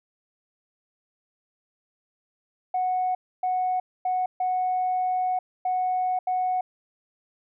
sine tone bursts at uneven times, 737 Hz, F#5, 7 cents flat, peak -21 dBFS, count 6, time 2.74-3.15 / 3.43-3.8 / 4.05-4.26 / 4.4-5.39 / 5.65-6.19 / 6.27-6.61 s, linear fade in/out 5 ms, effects tanh soft clip ceiling -18 dBFS

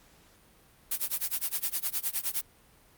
blue noise with tremolo, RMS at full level -28 dBFS, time 0.91-2.41 s, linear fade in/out 5 ms, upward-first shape sine, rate 9.7 Hz, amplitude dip 95%, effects pink hiss -60 dBFS RMS until 2.97 s + Opus 48 kbps

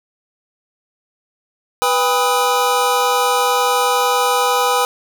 square tone cluster, 493.2 / 802 / 991 / 1260 Hz, B4 / G5 / B5 / D#6, -2 / +39 / +6 / +21 cents, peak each -20 dBFS, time 1.82-4.85 s, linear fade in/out 0 ms, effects none

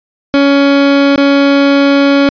30% pulse tone with dropouts, 280 Hz, C#4, 18 cents sharp, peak -3 dBFS, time 0.34-2.29 s, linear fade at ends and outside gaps 0 ms, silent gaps 1.159-1.178 s, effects resampled to 11025 Hz

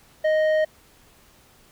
square tone with low-pass filter, 622.3 Hz, D#5, in tune, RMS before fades -20 dBFS, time 0.24-0.65 s, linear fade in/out 10 ms, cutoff 1700 Hz, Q 0.94, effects pink hiss -55 dBFS RMS until 1.71 s

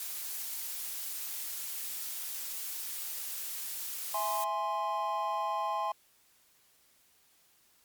blue noise, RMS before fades -38 dBFS, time 0-4.44 s, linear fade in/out 0 ms
triangle chord, E augmented, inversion none, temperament equal, 659.3 / 830.6 / 1046.5 Hz, E5 / G#5 / B#5, 0 / 0 / 0 cents, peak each -36 / -32 / -31 dBFS, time 4.14-5.92 s, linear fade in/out 5 ms
effects white hiss -66 dBFS RMS until 7.84 s + MP3 96 kbps

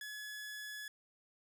sawtooth tone, 1700 Hz, G#6, 40 cents sharp, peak -40 dBFS, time 0.01-0.88 s, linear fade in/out 2 ms, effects none

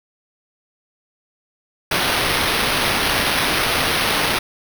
white noise with sample-and-hold, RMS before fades -19 dBFS, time 1.91-4.39 s, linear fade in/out 5 ms, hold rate 7350 Hz, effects none

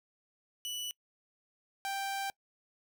sawtooth tone pair in turn, 2960 / 785.5 Hz, F#7 / G5, 0 / +3 cents, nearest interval octave + major seventh, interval 2297 cents, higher first, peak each -33 / -30 dBFS, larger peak second, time 0.65-0.91 / 1.85-2.3 s, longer second, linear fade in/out 0 ms, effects noise-tail reverb RT60 0.1 s tail -25 dB re dry

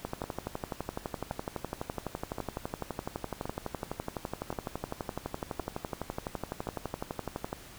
two click trains, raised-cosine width 1 ms, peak -19 / -21 dBFS, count 90 / 7, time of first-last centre 0.05-7.529 / 0.24-6.671 s, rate 11.9 / 0.933 Hz, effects pink hiss -50 dBFS RMS until 7.78 s

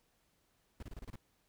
brown noise bursts, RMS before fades -45 dBFS, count 7, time 0.8-1.157 s, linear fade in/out 2 ms, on 27 ms, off 28 ms, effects pink hiss -75 dBFS RMS until 1.48 s

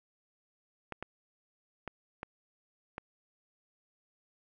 clicks, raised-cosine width 0.5 ms, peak -23 dBFS, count 5, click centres 0.923 / 1.026 / 1.877 / 2.231 / 2.981 s, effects none

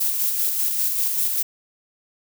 violet noise with tremolo, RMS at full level -21 dBFS, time 0-1.43 s, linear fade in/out 10 ms, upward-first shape square, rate 5.1 Hz, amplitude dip 30%, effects none

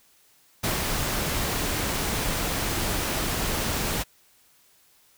pink noise with ADSR envelope, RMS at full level -25 dBFS, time 0.63-4.04 s, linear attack 13 ms, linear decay 130 ms, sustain -2 dB, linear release 24 ms, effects white hiss -60 dBFS RMS until 5.17 s

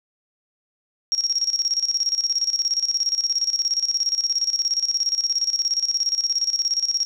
sine tone with tremolo, 5588 Hz, F8, in tune, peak -17 dBFS, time 1.12-7.05 s, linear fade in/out 0 ms, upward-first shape square, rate 17 Hz, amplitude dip 75%, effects none

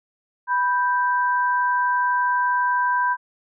sine tone pair together, 987.8 / 1568 Hz, B5 / G6, 0 / 0 cents, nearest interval minor sixth, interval 800 cents, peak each -19 / -23 dBFS, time 0.47-3.17 s, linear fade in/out 50 ms, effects none

